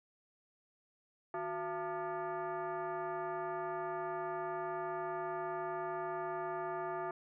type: tone with frequency modulation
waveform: sine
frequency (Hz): 155.56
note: D#3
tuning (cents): 0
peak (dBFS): -36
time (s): 1.34-7.11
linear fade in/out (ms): 2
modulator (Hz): 523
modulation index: 2.2
effects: none